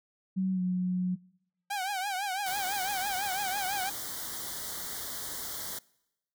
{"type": "tone with pitch glide", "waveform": "sine", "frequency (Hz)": [188.3, 181.99], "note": ["F#3", "F#3"], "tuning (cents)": [31, -28], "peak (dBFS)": -26, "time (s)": [0.36, 1.16], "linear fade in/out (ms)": 20, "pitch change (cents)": -59, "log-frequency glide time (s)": [0.52, 0.62]}
{"type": "tone with vibrato", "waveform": "sawtooth", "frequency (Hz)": 779, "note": "G5", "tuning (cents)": -11, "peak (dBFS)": -27, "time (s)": [1.7, 3.9], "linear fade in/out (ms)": 10, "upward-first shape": "triangle", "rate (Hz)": 6, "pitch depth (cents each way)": 130}
{"type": "band-stop noise", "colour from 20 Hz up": "white", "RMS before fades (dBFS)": -38, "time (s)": [2.46, 5.79], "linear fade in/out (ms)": 5, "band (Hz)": [2100, 3100], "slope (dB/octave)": 96}
{"effects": ["noise-tail reverb RT60 0.9 s tail -24 dB re dry"]}